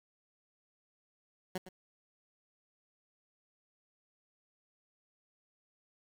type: tone with echo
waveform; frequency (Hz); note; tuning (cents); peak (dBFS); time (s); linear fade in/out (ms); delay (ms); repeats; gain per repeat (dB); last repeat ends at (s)
15% pulse; 185; F#3; 0; -28; 1.55-1.58; 5; 110; 1; -13; 1.69
effects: 10-bit